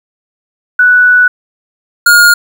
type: tone pair in turn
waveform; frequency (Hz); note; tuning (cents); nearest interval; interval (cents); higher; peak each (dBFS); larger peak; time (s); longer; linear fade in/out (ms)
sine / square; 1480 / 1425.2; F#6 / F6; 0 / +35; minor second; 65; first; -3; neither; 0.79-1.28 / 2.06-2.34; first; 5
effects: 7-bit